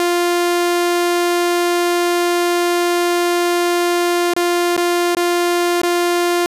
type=tone with dropouts; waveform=sawtooth; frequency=349.2 Hz; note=F4; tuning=in tune; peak=-10 dBFS; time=0-6.46 s; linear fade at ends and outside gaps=1 ms; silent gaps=4.337-4.364 / 4.766-4.777 / 5.15-5.168 / 5.817-5.833 s; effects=resampled to 32000 Hz